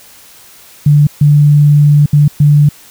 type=tone bursts at uneven times; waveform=sine; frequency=146.83 Hz; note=D3; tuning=in tune; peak=-3 dBFS; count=4; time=0.86-1.07 / 1.21-2.06 / 2.13-2.28 / 2.4-2.69 s; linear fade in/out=5 ms; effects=white hiss -39 dBFS RMS until 2.9 s